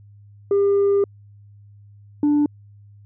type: tone pair in turn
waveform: sine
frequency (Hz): 400 / 293.7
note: G4 / D4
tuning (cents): +35 / 0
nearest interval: perfect fourth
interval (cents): 535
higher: first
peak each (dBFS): -12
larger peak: neither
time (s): 0.51-1.04 / 2.23-2.46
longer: first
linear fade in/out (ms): 2
effects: tanh soft clip ceiling -13 dBFS + added 102 Hz sine -44 dBFS peak until 3.05 s